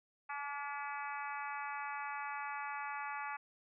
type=harmonic tone with a mistuned harmonic; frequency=285.2 Hz; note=C#4; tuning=49 cents sharp; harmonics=3 / 4 / 5 / 6 / 7 / 8 / 9; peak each=-43 / -45 / -47 / -49 / -50 / -51 / -52 dBFS; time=0.29-3.37 s; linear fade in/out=10 ms; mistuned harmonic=4; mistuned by=+24 cents; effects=none